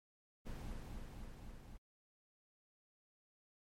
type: noise with echo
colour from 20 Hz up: brown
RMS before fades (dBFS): -45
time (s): 0.45-0.74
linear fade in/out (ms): 20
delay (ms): 260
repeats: 4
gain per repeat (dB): -2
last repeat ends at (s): 1.78
effects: MP3 64 kbps